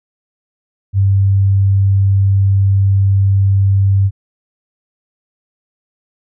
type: tone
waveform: sine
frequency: 98 Hz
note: G2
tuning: in tune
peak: -8 dBFS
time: 0.93-4.11 s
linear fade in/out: 50 ms
effects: none

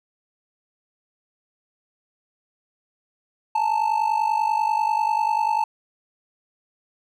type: ring-modulated tone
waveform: triangle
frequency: 880 Hz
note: A5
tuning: in tune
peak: -14 dBFS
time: 3.55-5.64 s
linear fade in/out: 2 ms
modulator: 25.1 Hz
effects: none

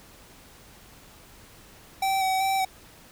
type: tone with vibrato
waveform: square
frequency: 766 Hz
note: G5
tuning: 40 cents flat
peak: -23 dBFS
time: 2.02-2.65 s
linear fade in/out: 5 ms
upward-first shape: square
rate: 2.6 Hz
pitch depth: 17 cents each way
effects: pink hiss -51 dBFS RMS until 3.11 s

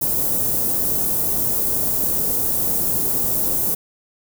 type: band-stop noise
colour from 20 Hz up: white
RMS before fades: -20 dBFS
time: 0.01-3.75 s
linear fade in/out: 10 ms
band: 500 to 13000 Hz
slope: 12 dB/octave
effects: none

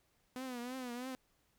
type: tone with vibrato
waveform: sawtooth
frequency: 250 Hz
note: B3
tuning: 21 cents sharp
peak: -37 dBFS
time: 0.36-1.15 s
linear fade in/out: 0 ms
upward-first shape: triangle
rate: 3.1 Hz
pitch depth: 99 cents each way
effects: pink hiss -75 dBFS RMS until 1.58 s

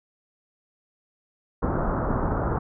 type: low-pass noise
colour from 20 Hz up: pink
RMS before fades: -25 dBFS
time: 1.62-2.59 s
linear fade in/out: 10 ms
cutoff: 1400 Hz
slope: 48 dB/octave
effects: none

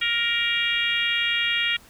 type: harmonic tone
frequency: 469 Hz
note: A#4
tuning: 11 cents sharp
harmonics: 3 / 4 / 5 / 6 / 7 / 8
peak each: -31 / -27 / -26 / -27 / -27 / -36 dBFS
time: 0.01-1.77 s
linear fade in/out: 10 ms
effects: pink hiss -51 dBFS RMS until 1.89 s

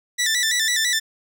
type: tone with vibrato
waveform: 15% pulse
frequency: 1864.7 Hz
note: A#6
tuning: in tune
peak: -12 dBFS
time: 0.18-1 s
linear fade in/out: 20 ms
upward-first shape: square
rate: 6 Hz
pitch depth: 84 cents each way
effects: none

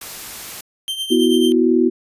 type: noise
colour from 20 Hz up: white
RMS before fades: -32 dBFS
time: 0.01-0.61 s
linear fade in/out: 5 ms
type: tone with tremolo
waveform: 45% pulse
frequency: 3136 Hz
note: G7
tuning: in tune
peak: -19 dBFS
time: 0.88-1.52 s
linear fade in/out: 0 ms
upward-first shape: triangle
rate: 9.2 Hz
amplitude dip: 70%
type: chord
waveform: sine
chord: B suspended fourth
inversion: none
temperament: equal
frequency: 246.9 / 329.6 / 370 Hz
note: B3 / E4 / F#4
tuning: 0 / 0 / 0 cents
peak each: -16 dBFS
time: 1.1-1.9 s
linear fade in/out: 20 ms
effects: resampled to 32000 Hz

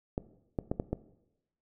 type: clicks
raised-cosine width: 2 ms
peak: -17 dBFS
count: 5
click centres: 0.179 / 0.588 / 0.715 / 0.799 / 0.93 s
effects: noise-tail reverb RT60 0.9 s tail -17 dB re dry

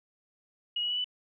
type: tone with pitch steps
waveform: sine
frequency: 2894 / 2923 / 2951 / 2981 Hz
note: F#7 / F#7 / F#7 / F#7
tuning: -39 / -22 / -5 / +12 cents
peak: -28 dBFS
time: 0.76-1.044 s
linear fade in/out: 5 ms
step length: 71 ms
effects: none

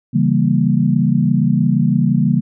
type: chord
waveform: sine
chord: C# diminished seventh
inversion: none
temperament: equal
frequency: 138.59 / 164.81 / 196 / 233.1 Hz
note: C#3 / E3 / G3 / Bb3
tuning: 0 / 0 / 0 / 0 cents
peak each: -17 dBFS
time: 0.13-2.41 s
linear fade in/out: 20 ms
effects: none

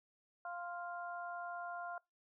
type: harmonic tone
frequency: 349.2 Hz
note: F4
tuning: in tune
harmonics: 2 / 3 / 4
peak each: -44 / -49 / -47 dBFS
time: 0.45-1.98 s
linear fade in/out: 2 ms
effects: noise-tail reverb RT60 0.2 s tail -24 dB re dry

